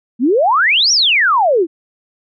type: exponential two-way sweep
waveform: sine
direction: up then down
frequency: 220 to 5920 to 306.2 Hz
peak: -9 dBFS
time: 0.19-1.67 s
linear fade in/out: 50 ms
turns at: 0.92 s
effects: none